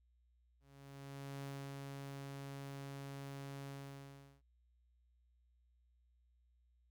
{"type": "tone with ADSR envelope", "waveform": "sawtooth", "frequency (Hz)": 138.59, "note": "C#3", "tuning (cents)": 0, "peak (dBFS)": -40, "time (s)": [0.6, 4.42], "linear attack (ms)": 830, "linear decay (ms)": 320, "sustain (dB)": -2, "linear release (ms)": 730, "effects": ["added 60 Hz sine -70 dBFS peak until 6.9 s"]}